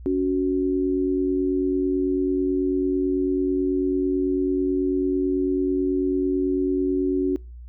sine tone pair together, 280.9 / 370 Hz, C#4 / F#4, +23 / 0 cents, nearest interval perfect fourth, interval 477 cents, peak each -22 dBFS, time 0.06-7.36 s, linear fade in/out 0 ms, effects noise-tail reverb RT60 0.3 s tail -24 dB re dry + added 60 Hz sine -37 dBFS peak until 7.68 s

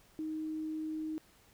sine tone, 312.9 Hz, D#4, 10 cents sharp, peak -35 dBFS, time 0.19-1.18 s, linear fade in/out 0 ms, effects pink hiss -64 dBFS RMS until 1.53 s

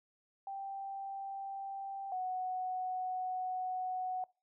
sine tone pair in turn, 784 / 740 Hz, G5 / F#5, 0 / 0 cents, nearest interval minor second, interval 100 cents, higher first, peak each -39 / -34 dBFS, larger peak second, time 0.47-2.12 / 2.12-4.24 s, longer second, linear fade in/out 2 ms, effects noise-tail reverb RT60 0.3 s tail -23 dB re dry

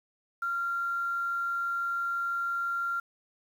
sine tone with quantisation, 1383 Hz, F6, 17 cents flat, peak -28 dBFS, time 0.42-3 s, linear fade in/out 5 ms, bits 9, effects none

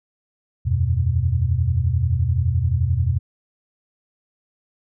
sine chord, E suspended second, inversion none, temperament equal with one note detuned, 81.04 / 92.5 / 123.47 Hz, E2 / F#2 / B2, -29 / 0 / 0 cents, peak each -21 dBFS, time 0.65-3.19 s, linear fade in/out 20 ms, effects none

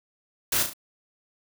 white noise with echo, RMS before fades -24 dBFS, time 0.52-0.63 s, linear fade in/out 5 ms, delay 35 ms, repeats 3, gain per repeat -6 dB, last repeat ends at 0.735 s, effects none

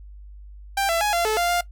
sawtooth tone with pitch steps, 789 / 670 / 835 / 688 / 433.9 / 696 / 701 Hz, G5 / E5 / G#5 / F5 / A4 / F5 / F5, +11 / +28 / +9 / -26 / -24 / -6 / +6 cents, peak -16 dBFS, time 0.77-1.61 s, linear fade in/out 5 ms, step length 120 ms, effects noise-tail reverb RT60 0.1 s tail -18 dB re dry + added 50 Hz sine -39 dBFS peak until 1.71 s

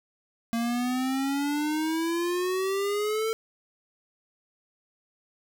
square exponential sweep, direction up, 229.2 to 450 Hz, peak -26 dBFS, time 0.53-3.33 s, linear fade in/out 0 ms, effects none

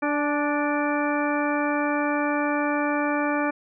harmonic tone with a mistuned harmonic, 293.3 Hz, D4, 2 cents flat, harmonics 1 / 2 / 3 / 4 / 5 / 6 / 8, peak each -25 / -28 / -30 / -31 / -32 / -33 / -34 dBFS, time 0.02-3.51 s, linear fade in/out 10 ms, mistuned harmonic 3, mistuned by -27 cents, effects none

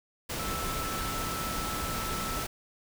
sine tone in noise, 1318.5 Hz, E6, in tune, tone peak -36 dBFS, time 0.39-2.44 s, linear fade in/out 10 ms, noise pink, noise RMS -34 dBFS, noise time 0.29-2.47 s, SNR -5 dB, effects none

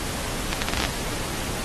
accelerating click train, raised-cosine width 0.2 ms, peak -5 dBFS, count 9, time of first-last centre 0.53-0.85 s, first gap 89 ms, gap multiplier 0.75, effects pink hiss -30 dBFS RMS until 1.64 s + AAC 32 kbps

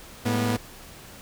sawtooth tone cluster, 108.7 / 203.1 / 243.1 Hz, A2 / G#3 / B3, -21 / -38 / -27 cents, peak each -22 / -30 / -21 dBFS, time 0.25-0.57 s, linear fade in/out 10 ms, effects pink hiss -45 dBFS RMS until 1.21 s

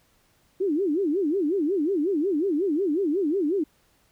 sine tone with vibrato, 341.1 Hz, F4, 41 cents flat, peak -21 dBFS, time 0.6-3.64 s, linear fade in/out 10 ms, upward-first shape sine, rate 5.5 Hz, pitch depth 300 cents each way, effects pink hiss -64 dBFS RMS until 4.11 s

